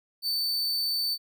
45% pulse tone, 4538 Hz, C#8, 40 cents sharp, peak -25 dBFS, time 0.22-1.18 s, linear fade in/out 50 ms, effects none

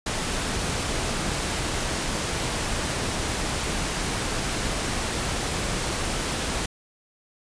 pink noise, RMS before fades -27 dBFS, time 0.06-6.66 s, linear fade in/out 5 ms, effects resampled to 22050 Hz

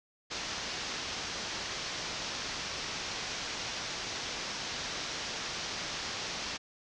white low-pass noise, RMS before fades -38 dBFS, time 0.3-6.58 s, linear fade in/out 20 ms, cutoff 6200 Hz, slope 48 dB/octave, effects none

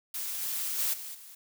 blue noise with level steps, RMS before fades -35 / -33 / -29 / -41 / -49 dBFS, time 0.14-1.35 s, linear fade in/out 5 ms, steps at 0.41 / 0.78 / 0.93 / 1.14 s, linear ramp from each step 10 ms, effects none

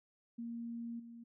sine tone with level steps, 233.5 Hz, A#3, 3 cents sharp, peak -40 / -49 dBFS, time 0.38-1.24 s, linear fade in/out 10 ms, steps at 0.99 s, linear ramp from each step 10 ms, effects none

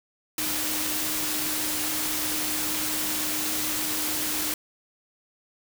sine tone in noise, 306.6 Hz, D#4, 25 cents flat, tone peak -36 dBFS, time 0.38-4.54 s, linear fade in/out 2 ms, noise white, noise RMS -28 dBFS, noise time 0.38-4.54 s, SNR -11 dB, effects none

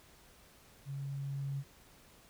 sine tone with level ramp, 138.59 Hz, C#3, in tune, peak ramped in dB -38 to -34 dBFS, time 0.85-1.64 s, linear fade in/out 50 ms, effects pink hiss -61 dBFS RMS until 2.29 s

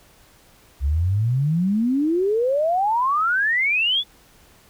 sine exponential sweep, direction up, 65.41 to 3520 Hz, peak -17 dBFS, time 0.8-4.04 s, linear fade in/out 50 ms, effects pink hiss -53 dBFS RMS until 4.69 s

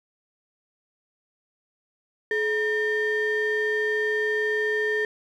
triangle ring-modulated tone, 693 Hz, F5, 14 cents flat, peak -17 dBFS, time 2.31-5.05 s, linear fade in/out 2 ms, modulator 1120 Hz, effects none

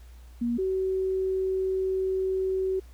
sine tone pair in turn, 237.6 / 378.4 Hz, A#3 / F#4, +33 / +39 cents, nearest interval minor sixth, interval 806 cents, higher second, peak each -24 dBFS, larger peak neither, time 0.41-0.58 / 0.58-2.8 s, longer second, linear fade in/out 10 ms, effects added 60 Hz sine -45 dBFS peak until 2.93 s + pink hiss -60 dBFS RMS until 2.93 s

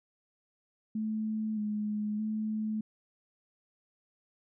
sine tone with pitch steps, 217.3 / 210.6 / 216.2 Hz, A3 / G#3 / A3, -21 / +24 / -30 cents, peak -30 dBFS, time 0.95-2.81 s, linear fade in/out 5 ms, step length 620 ms, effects none

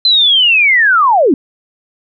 sine linear sweep, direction down, 4100 to 237.5 Hz, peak -6 dBFS, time 0.05-1.34 s, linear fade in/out 2 ms, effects none

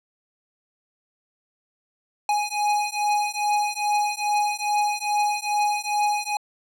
square beating tone pair, 830.6 / 833 Hz, G#5 / G#5, 0 / +5 cents, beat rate 2.4 Hz, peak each -25 dBFS, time 2.29-6.37 s, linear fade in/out 2 ms, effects low-pass 11000 Hz 12 dB/octave

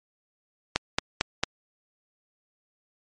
click train, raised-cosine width 0.2 ms, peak -4 dBFS, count 4, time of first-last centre 0.76-1.436 s, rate 4.44 Hz, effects MP3 48 kbps

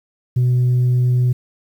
sine tone, 124.6 Hz, B2, 16 cents sharp, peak -10 dBFS, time 0.36-1.33 s, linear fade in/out 10 ms, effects tanh soft clip ceiling -11 dBFS + 8-bit

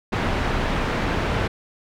pink low-pass noise, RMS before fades -23 dBFS, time 0.12-1.48 s, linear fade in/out 10 ms, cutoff 2400 Hz, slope 12 dB/octave, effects none

